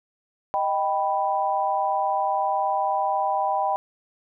sine chord, Eb augmented, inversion none, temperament equal, 622.3 / 784 / 987.8 Hz, Eb5 / G5 / B5, 0 / 0 / 0 cents, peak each -28 / -23 / -26 dBFS, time 0.54-3.76 s, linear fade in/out 0 ms, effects none

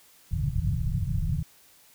white low-pass noise, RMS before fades -27 dBFS, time 0.31-1.43 s, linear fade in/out 5 ms, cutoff 170 Hz, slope 96 dB/octave, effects white hiss -57 dBFS RMS until 1.94 s

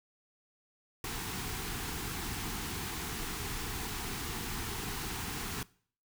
pink band-stop noise, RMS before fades -38 dBFS, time 1.04-5.63 s, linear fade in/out 2 ms, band 470 to 710 Hz, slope 96 dB/octave, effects noise-tail reverb RT60 0.5 s tail -21 dB re dry

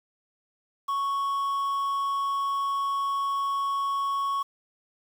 triangle tone with quantisation, 1108.7 Hz, C#6, in tune, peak -23 dBFS, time 0.88-4.43 s, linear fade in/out 10 ms, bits 8, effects none

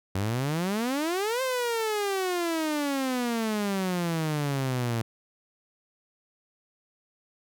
sawtooth exponential two-way sweep, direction up then down, 92.2 to 529 to 112.9 Hz, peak -22 dBFS, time 0.15-5.02 s, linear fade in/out 5 ms, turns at 1.42 s, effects none

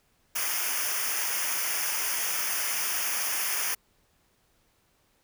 white noise with comb filter, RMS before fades -29 dBFS, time 0.35-3.75 s, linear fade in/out 10 ms, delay 0.25 ms, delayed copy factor -0.9, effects pink hiss -68 dBFS RMS until 5.23 s

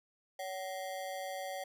square ring-modulated tone, 660 Hz, E5, 2 cents sharp, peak -36 dBFS, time 0.39-1.64 s, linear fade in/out 5 ms, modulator 96.5 Hz, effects none

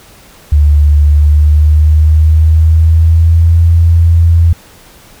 sine tone with pitch glide, 73.7 to 83.69 Hz, D2 to E2, +7 to +27 cents, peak -3 dBFS, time 0.52-4.53 s, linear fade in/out 5 ms, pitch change +220 cents, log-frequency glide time 1.07-3.59 s, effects pink hiss -39 dBFS RMS until 5.2 s

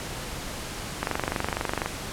click train, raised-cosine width 0.5 ms, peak -10 dBFS, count 21, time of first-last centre 1.03-1.86 s, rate 24.1 Hz, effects pink hiss -35 dBFS RMS until 2.12 s + low-pass 11000 Hz 12 dB/octave

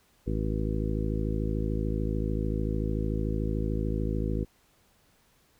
harmonic tone, 53.5 Hz, A1, 48 cents flat, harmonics 1 / 2 / 3 / 4 / 5 / 6 / 7 / 9, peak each -30 / -33 / -35 / -36 / -37 / -38 / -38 / -40 dBFS, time 0.26-4.45 s, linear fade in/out 20 ms, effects pink hiss -65 dBFS RMS until 5.59 s

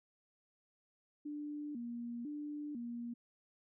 sine tone with vibrato, 264.7 Hz, C4, 20 cents sharp, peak -40 dBFS, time 1.25-3.14 s, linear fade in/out 10 ms, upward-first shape square, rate 1 Hz, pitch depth 190 cents each way, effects none

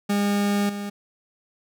40% pulse tone with level steps, 203.1 Hz, G#3, 38 cents flat, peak -19 / -28 dBFS, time 0.09-0.9 s, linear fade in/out 10 ms, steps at 0.69 s, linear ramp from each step 5 ms, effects none

